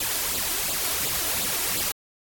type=noise with flanger; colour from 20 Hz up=white; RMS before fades=-26 dBFS; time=0-1.92 s; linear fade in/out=5 ms; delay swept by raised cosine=0.25 to 3.05 ms; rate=2.8 Hz; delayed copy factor=+0.65; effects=AAC 64 kbps